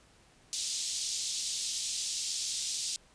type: band-pass noise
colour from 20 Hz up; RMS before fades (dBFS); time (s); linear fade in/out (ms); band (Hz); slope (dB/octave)
white; -35; 0.53-2.96; 0; 3600 to 7700; 24
effects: pink hiss -62 dBFS RMS until 3.14 s + resampled to 22050 Hz